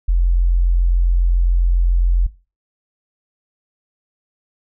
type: tone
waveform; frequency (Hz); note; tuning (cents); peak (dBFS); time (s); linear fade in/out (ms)
sine; 43.65; F1; 0; -11; 0.08-2.27; 10
effects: noise-tail reverb RT60 0.3 s tail -17 dB re dry